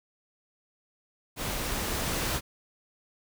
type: noise with level ramp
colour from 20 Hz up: pink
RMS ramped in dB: -33 to -29 dBFS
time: 1.36-2.41 s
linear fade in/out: 50 ms
effects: none